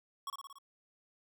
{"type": "tone with echo", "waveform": "square", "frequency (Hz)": 1108.7, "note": "C#6", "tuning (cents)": 0, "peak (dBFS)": -38, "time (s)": [0.27, 0.3], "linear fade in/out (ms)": 2, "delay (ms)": 57, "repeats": 5, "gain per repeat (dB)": -3, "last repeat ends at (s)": 0.585, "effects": []}